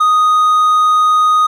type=tone; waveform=triangle; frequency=1244 Hz; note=D#6; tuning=1 cent flat; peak=-6 dBFS; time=0-1.47 s; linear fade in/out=10 ms; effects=none